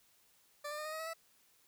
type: tone with pitch steps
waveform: 20% pulse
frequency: 587.3 / 598.3 / 609.4 / 620.8 / 632.4 / 644.2 / 656.2 Hz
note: D5 / D5 / D#5 / D#5 / D#5 / E5 / E5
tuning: 0 / +32 / -36 / -4 / +28 / -40 / -8 cents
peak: -35 dBFS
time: 0.64-1.137 s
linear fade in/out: 10 ms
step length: 71 ms
effects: white hiss -69 dBFS RMS until 1.67 s